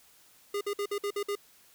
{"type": "tone bursts", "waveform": "square", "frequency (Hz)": 406.8, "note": "G#4", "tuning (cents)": -36, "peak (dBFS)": -30, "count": 7, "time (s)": [0.54, 1.354], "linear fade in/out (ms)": 5, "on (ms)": 70, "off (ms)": 54, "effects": ["white hiss -60 dBFS RMS until 1.74 s"]}